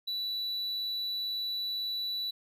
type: tone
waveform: triangle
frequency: 3951 Hz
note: B7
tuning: in tune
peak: -30 dBFS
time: 0.07-2.31 s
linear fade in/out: 10 ms
effects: none